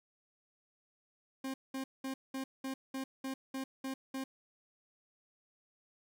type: tone bursts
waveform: 40% pulse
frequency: 266.1 Hz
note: C4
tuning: 29 cents sharp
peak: -36 dBFS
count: 10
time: 1.44-4.24 s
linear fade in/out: 5 ms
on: 100 ms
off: 200 ms
effects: none